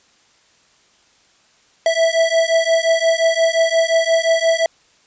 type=beating tone pair; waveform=square; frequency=655 / 660.7 Hz; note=E5 / E5; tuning=-11 / +4 cents; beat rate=5.7 Hz; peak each=-17 dBFS; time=1.86-4.66 s; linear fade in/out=2 ms; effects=white hiss -55 dBFS RMS until 5.06 s + resampled to 16000 Hz